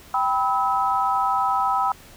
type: chord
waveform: sine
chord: E minor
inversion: first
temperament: equal with one note detuned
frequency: 784 / 987.8 / 1290.6 Hz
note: G5 / B5 / E6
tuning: 0 / 0 / -37 cents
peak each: -23 dBFS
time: 0.14-1.92 s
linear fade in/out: 2 ms
effects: pink hiss -47 dBFS RMS until 2.16 s